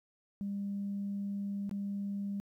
sine tone with dropouts, 200.2 Hz, G3, 37 cents sharp, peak -33 dBFS, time 0.41-2.4 s, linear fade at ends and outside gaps 0 ms, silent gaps 1.694-1.712 s, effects tanh soft clip ceiling -29 dBFS + 12-bit

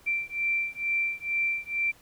sine beating tone pair, 2349 / 2351.2 Hz, D7 / D7, 0 / +1 cents, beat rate 2.2 Hz, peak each -29 dBFS, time 0.06-1.92 s, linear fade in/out 20 ms, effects pink hiss -57 dBFS RMS until 2.01 s

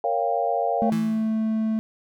sine chord, G half-diminished seventh, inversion first, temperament equal with one note detuned, 466.2 / 554.4 / 698.5 / 793.1 Hz, Bb4 / Db5 / F5 / G5, 0 / 0 / 0 / +20 cents, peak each -28 / -27 / -24 / -27 dBFS, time 0.04-0.9 s, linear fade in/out 2 ms
triangle tone, 220 Hz, A3, in tune, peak -19 dBFS, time 0.82-1.79 s, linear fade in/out 0 ms
35% pulse tone with exponential decay, 164.9 Hz, E3, 1 cent sharp, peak -24 dBFS, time 0.92-1.52 s, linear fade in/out 2 ms, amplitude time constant 130 ms
effects none

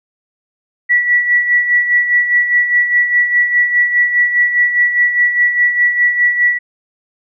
sine tone with tremolo, 1947 Hz, B6, 25 cents flat, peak -7 dBFS, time 0.89-6.59 s, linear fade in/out 20 ms, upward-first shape sine, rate 4.9 Hz, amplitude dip 60%, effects none

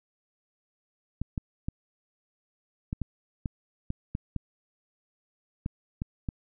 clicks, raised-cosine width 5 ms, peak -18 dBFS, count 12, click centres 1.216 / 1.378 / 1.685 / 2.929 / 3.017 / 3.458 / 3.904 / 4.151 / 4.363 / 5.661 / 6.019 / 6.288 s, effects none

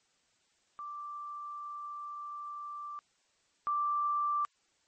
sine tone pair in turn, 1174.7 / 1174.7 Hz, D6 / D6, 0 / 0 cents, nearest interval unison, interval 0 cents, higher neither, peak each -39 / -28 dBFS, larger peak second, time 0.79-2.99 / 3.67-4.45 s, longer first, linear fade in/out 0 ms, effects white hiss -72 dBFS RMS until 4.87 s + MP3 32 kbps

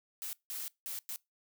blue noise bursts at uneven times, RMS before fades -40 dBFS, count 4, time 0.22-0.33 / 0.5-0.68 / 0.86-0.99 / 1.09-1.16 s, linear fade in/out 0 ms, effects noise-tail reverb RT60 0.2 s tail -23 dB re dry

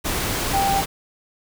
sine tone in noise, 787 Hz, G5, 7 cents sharp, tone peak -18 dBFS, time 0.53-0.82 s, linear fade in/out 20 ms, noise pink, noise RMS -24 dBFS, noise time 0.04-0.86 s, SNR +3 dB, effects none

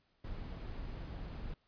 brown noise, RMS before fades -43 dBFS, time 0.24-1.54 s, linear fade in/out 5 ms, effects pink hiss -75 dBFS RMS until 1.67 s + resampled to 11025 Hz

